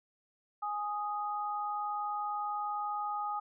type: tone pair together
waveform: sine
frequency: 830.6 / 1244.5 Hz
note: G#5 / D#6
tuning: 0 / 0 cents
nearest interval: perfect fifth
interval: 700 cents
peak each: -35 / -36 dBFS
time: 0.62-3.4 s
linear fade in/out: 10 ms
effects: none